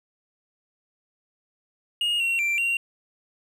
triangle tone with pitch steps, 2858 / 2736 / 2356 / 2757 Hz, F7 / F7 / D7 / F7, +39 / -36 / +5 / -23 cents, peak -20 dBFS, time 2.01-2.77 s, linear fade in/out 2 ms, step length 190 ms, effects none

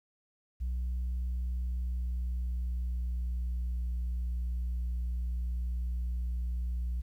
sine tone with pitch glide, 61.7 to 60.4 Hz, B1 to B1, -1 to -38 cents, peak -28 dBFS, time 0.6-7.02 s, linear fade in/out 20 ms, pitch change -37 cents, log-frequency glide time 1.13-3.93 s, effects tanh soft clip ceiling -29 dBFS + 11-bit

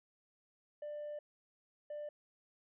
triangle tone bursts at uneven times, 593 Hz, D5, 17 cents sharp, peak -38 dBFS, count 2, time 0.82-1.19 / 1.9-2.09 s, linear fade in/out 5 ms, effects tanh soft clip ceiling -37 dBFS + resampled to 8000 Hz

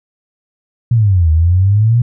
sine exponential two-way sweep, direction down then up, 122.7 to 77.5 to 122.7 Hz, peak -7 dBFS, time 0.91-2.02 s, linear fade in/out 5 ms, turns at 1.31 s, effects none

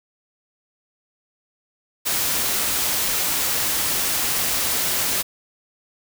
white noise, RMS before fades -22 dBFS, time 2.05-5.23 s, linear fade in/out 20 ms, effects none

